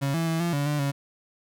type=tone with pitch steps; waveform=35% pulse; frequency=138.7 / 165.1 / 163.3 / 171.2 / 143.2 / 147.8 / 140.1 Hz; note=C#3 / E3 / E3 / F3 / D3 / D3 / C#3; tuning=+1 / +3 / -16 / -34 / -43 / +11 / +19 cents; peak=-22 dBFS; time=0.01-0.92 s; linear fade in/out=20 ms; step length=130 ms; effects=none